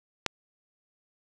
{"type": "click", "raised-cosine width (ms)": 0.2, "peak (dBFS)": -8, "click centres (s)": 0.263, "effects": []}